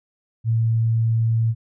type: tone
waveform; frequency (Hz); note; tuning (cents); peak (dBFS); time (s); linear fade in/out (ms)
sine; 113.6; A#2; -44; -16; 0.44-1.55; 50
effects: none